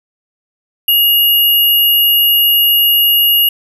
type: tone pair together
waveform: sine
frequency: 2863 / 11452 Hz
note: F7 / F9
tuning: +42 / +42 cents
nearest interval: 2 octaves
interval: 2400 cents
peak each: -10 dBFS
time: 0.88-3.49 s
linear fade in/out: 5 ms
effects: none